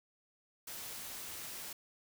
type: noise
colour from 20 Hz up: white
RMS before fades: -45 dBFS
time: 0.67-1.73 s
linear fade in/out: 5 ms
effects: none